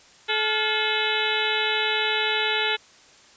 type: harmonic tone with a mistuned harmonic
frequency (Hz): 431.6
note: A4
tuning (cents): -33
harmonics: 1 / 2 / 3 / 4 / 5 / 6 / 7 / 8 / 9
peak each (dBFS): -30 / -30 / -30 / -30 / -30 / -30 / -30 / -30 / -30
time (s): 0.28-2.77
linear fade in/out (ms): 20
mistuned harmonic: 3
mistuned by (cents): +150
effects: white hiss -52 dBFS RMS until 3.36 s + resampled to 16000 Hz